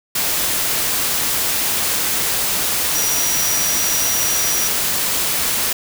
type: tone in noise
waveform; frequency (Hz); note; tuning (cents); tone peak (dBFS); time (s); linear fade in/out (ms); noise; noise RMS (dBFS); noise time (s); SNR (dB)
sine; 5800; F#8; -35; -20; 2.95-4.68; 5; white; -19; 0.15-5.73; -4
effects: none